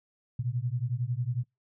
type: beating tone pair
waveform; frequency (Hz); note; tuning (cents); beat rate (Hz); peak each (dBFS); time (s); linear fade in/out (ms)
sine; 117.1 / 128.1; A#2 / C3; +8 / -36; 11; -31; 0.39-1.44; 5
effects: noise-tail reverb RT60 0.2 s tail -25 dB re dry